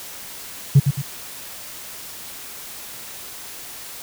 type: tone with echo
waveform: sine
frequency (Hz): 139.1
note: C#3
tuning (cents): +6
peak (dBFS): -5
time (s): 0.75-0.8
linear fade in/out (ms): 10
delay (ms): 110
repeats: 2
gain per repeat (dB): -8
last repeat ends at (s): 1.02
effects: tanh soft clip ceiling -4 dBFS + white hiss -36 dBFS RMS until 4.02 s